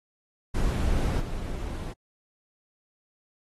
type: noise with level steps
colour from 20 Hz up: brown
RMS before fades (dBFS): -25 / -32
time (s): 0.54-1.93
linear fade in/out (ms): 10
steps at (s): 1.19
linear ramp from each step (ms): 20
effects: AAC 32 kbps